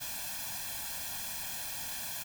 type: noise with comb filter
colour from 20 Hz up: white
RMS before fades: -39 dBFS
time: 0-2.24 s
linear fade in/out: 20 ms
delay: 1.2 ms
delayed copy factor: +0.85
effects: none

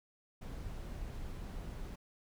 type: noise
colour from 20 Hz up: brown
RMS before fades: -43 dBFS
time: 0.41-1.96 s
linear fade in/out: 10 ms
effects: none

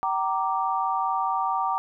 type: chord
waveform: sine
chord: G minor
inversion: none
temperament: equal with one note detuned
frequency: 767.9 / 932.3 / 1174.7 Hz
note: G5 / Bb5 / D6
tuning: -36 / 0 / 0 cents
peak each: -27 dBFS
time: 0.03-1.78 s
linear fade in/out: 0 ms
effects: none

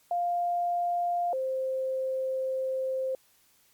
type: tone pair in turn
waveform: sine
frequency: 700 / 524.4 Hz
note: F5 / C5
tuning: +4 / +4 cents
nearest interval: perfect fourth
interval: 500 cents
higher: first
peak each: -25 / -27 dBFS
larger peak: first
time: 0.11-1.33 / 1.33-3.15 s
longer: second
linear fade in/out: 2 ms
effects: white hiss -64 dBFS RMS until 3.73 s + MP3 96 kbps

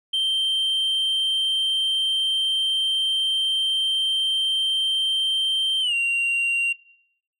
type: tone with pitch glide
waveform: sine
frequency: 3136 to 2762 Hz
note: G7 to F7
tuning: 0 to -20 cents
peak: -17 dBFS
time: 0.13-6.73 s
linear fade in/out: 10 ms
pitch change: -220 cents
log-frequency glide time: 5.81-5.94 s
effects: noise-tail reverb RT60 0.7 s tail -21 dB re dry + tanh soft clip ceiling -19 dBFS

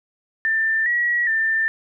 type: tone with pitch steps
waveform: sine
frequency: 1784 / 1918 / 1787 Hz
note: A6 / A#6 / A6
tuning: +23 / +49 / +26 cents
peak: -17 dBFS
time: 0.45-1.68 s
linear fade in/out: 0 ms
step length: 410 ms
effects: none

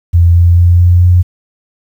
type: tone with pitch steps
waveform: sine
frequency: 85.5 / 86.39 / 87.3 / 88.21 / 89.13 Hz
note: F2 / F2 / F2 / F2 / F2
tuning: -36 / -18 / 0 / +18 / +36 cents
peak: -3 dBFS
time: 0.13-1.23 s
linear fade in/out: 20 ms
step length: 220 ms
effects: 7-bit

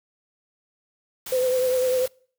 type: noise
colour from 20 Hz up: white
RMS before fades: -35 dBFS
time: 1.26-2.08 s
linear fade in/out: 5 ms
type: tone with vibrato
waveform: sine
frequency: 509 Hz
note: C5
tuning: 48 cents flat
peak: -19 dBFS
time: 1.32-2.06 s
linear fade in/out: 5 ms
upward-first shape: triangle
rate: 10 Hz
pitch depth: 42 cents each way
effects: noise-tail reverb RT60 0.5 s tail -26 dB re dry

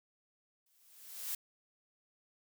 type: noise with exponential growth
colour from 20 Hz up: blue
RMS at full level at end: -36 dBFS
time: 0.66-1.35 s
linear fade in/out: 5 ms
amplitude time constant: 150 ms
effects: none

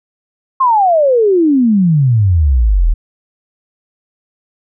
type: exponential sweep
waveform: sine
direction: down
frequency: 1086 to 36.71 Hz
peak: -7 dBFS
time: 0.6-2.94 s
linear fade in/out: 10 ms
effects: none

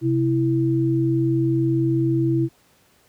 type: tone pair together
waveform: sine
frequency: 130.81 / 329.9 Hz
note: C3 / E4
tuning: 0 / +1 cents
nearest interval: octave + major third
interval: 1601 cents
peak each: -20 / -19 dBFS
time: 0.01-2.49 s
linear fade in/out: 50 ms
effects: pink hiss -58 dBFS RMS until 3.08 s + high-pass 80 Hz 12 dB/octave

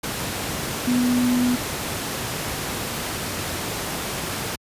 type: tone in noise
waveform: sine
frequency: 246.7 Hz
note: B3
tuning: 2 cents flat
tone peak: -17 dBFS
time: 0.87-1.56 s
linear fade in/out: 10 ms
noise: pink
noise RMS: -27 dBFS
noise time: 0.03-4.56 s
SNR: +7 dB
effects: high-pass 80 Hz 12 dB/octave + resampled to 32000 Hz

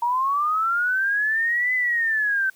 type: linear two-way sweep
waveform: sine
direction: up then down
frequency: 932 to 2024 to 1530 Hz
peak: -19 dBFS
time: 0.02-2.5 s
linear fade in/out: 5 ms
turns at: 1.74 s
effects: white hiss -56 dBFS RMS until 2.55 s

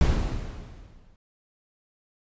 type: noise with exponential decay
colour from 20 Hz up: brown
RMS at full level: -18 dBFS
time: 0.01-1.16 s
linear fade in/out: 1 ms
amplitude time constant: 250 ms
effects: resampled to 16000 Hz

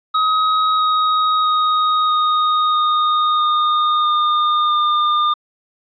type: tone with pitch steps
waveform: square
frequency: 1266 / 1257.3 / 1248.6 / 1239.9 / 1231.4 / 1222.9 / 1214.4 / 1206 Hz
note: D#6 / D#6 / D#6 / D#6 / D#6 / D#6 / D#6 / D6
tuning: +30 / +18 / +6 / -6 / -18 / -30 / -42 / +46 cents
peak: -14 dBFS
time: 0.14-5.34 s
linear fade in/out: 10 ms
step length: 650 ms
effects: resampled to 11025 Hz + 9-bit

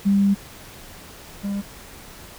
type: tone pair in turn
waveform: sine / triangle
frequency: 198.8 / 200.3 Hz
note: G3 / G3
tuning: +25 / +38 cents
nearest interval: unison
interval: 13 cents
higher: second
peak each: -14 / -21 dBFS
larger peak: first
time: 0.05-0.35 / 1.43-1.62 s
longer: first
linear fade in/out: 20 ms
effects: pink hiss -42 dBFS RMS until 2.38 s

